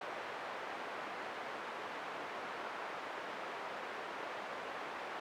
pink band-pass noise, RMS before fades -44 dBFS, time 0.01-5.2 s, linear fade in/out 5 ms, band 550 to 1800 Hz, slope 12 dB/octave, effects none

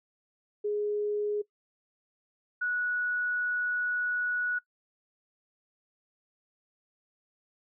sine tone pair in turn, 416.3 / 1467.3 Hz, G#4 / F#6, +4 / -15 cents, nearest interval octave + minor seventh, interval 2181 cents, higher second, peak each -27 dBFS, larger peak neither, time 0.64-1.42 / 2.61-4.59 s, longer second, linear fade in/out 10 ms, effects noise-tail reverb RT60 0.1 s tail -20 dB re dry

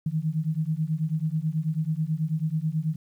sine beating tone pair, 153 / 162.2 Hz, D#3 / E3, -29 / -28 cents, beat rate 9.2 Hz, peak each -27 dBFS, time 0.06-2.96 s, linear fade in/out 5 ms, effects 10-bit

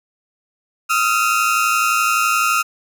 30% pulse tone pair together, 1261 / 1372.7 Hz, D#6 / F6, +23 / -30 cents, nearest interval minor second, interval 147 cents, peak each -15 dBFS, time 0.89-2.63 s, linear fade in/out 20 ms, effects none

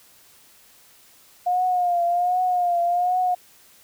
sine tone with vibrato, 712 Hz, F5, 33 cents sharp, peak -18 dBFS, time 1.46-3.35 s, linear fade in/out 10 ms, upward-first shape triangle, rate 1.3 Hz, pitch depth 63 cents each way, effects white hiss -53 dBFS RMS until 3.83 s

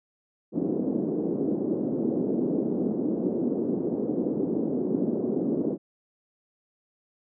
pink band-pass noise, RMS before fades -27 dBFS, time 0.52-5.78 s, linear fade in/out 50 ms, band 220 to 410 Hz, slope 24 dB/octave, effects none

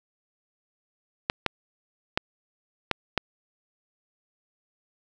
clicks, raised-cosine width 0.3 ms, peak -6 dBFS, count 5, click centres 1.299 / 1.463 / 2.175 / 2.913 / 3.177 s, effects none

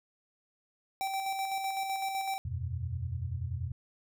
square tone with tremolo, 776 Hz, G5, 18 cents flat, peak -31 dBFS, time 1.01-2.38 s, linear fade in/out 0 ms, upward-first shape square, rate 7.9 Hz, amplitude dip 35%
sine chord, E suspended second, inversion none, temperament equal, 82.41 / 92.5 / 123.47 Hz, E2 / F#2 / B2, 0 / 0 / 0 cents, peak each -37 dBFS, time 2.45-3.72 s, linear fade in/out 5 ms
effects none

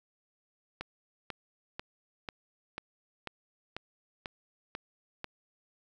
click train, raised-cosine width 0.3 ms, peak -21 dBFS, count 10, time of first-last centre 0.81-5.243 s, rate 2.03 Hz, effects 10-bit

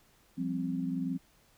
sine chord, F suspended second, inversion none, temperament equal, 174.61 / 196 / 261.6 Hz, F3 / G3 / C4, 0 / 0 / 0 cents, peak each -35 / -38 / -33 dBFS, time 0.37-1.18 s, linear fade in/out 20 ms, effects pink hiss -65 dBFS RMS until 1.57 s

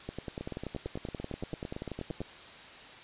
two click trains, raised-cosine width 2 ms, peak -24 / -23 dBFS, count 17 / 23, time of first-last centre 0.41-2.216 / 0.09-2.205 s, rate 8.86 / 10.4 Hz, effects white hiss -49 dBFS RMS until 3.03 s + resampled to 8000 Hz

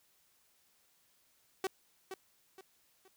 sawtooth tone with echo, 380.6 Hz, F#4, 49 cents sharp, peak -28 dBFS, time 1.64-1.67 s, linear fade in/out 2 ms, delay 470 ms, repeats 3, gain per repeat -9 dB, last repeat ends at 3.08 s, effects white hiss -71 dBFS RMS until 3.16 s

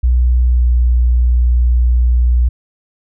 sine tone with pitch glide, 61.4 to 60.55 Hz, B1 to B1, -9 to -34 cents, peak -8 dBFS, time 0.03-2.49 s, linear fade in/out 10 ms, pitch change -25 cents, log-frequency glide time 0.47-0.67 s, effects none

